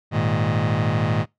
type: chord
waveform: sawtooth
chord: Ab suspended second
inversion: none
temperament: just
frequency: 103.83 / 116.8 / 155.74 Hz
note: Ab2 / Bb2 / Eb3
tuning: 0 / +4 / +2 cents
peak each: -19 dBFS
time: 0.11-1.26 s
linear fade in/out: 50 ms
effects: noise-tail reverb RT60 0.2 s tail -24 dB re dry + low-pass 3000 Hz 12 dB/octave